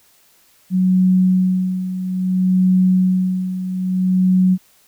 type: tone with tremolo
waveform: sine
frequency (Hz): 185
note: F#3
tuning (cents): 0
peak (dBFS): -10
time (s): 0.7-4.58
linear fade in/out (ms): 50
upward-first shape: sine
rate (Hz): 0.6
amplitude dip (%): 70
effects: white hiss -54 dBFS RMS until 4.87 s